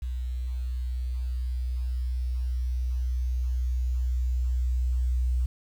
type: tone with level ramp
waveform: sine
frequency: 62.1 Hz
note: B1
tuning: 10 cents sharp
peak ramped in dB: -28 to -21 dBFS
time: 0.02-5.46 s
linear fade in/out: 5 ms
effects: tanh soft clip ceiling -18 dBFS + 9-bit